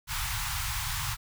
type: band-stop noise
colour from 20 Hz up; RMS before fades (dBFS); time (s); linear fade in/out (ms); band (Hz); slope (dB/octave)
pink; -32; 0.07-1.17; 50; 140 to 850; 48
effects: none